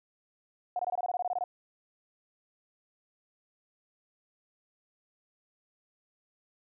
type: tone bursts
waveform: sine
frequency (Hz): 722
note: F#5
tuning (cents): -43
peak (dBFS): -28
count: 13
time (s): 0.76-1.44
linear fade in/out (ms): 2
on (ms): 32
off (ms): 22
effects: none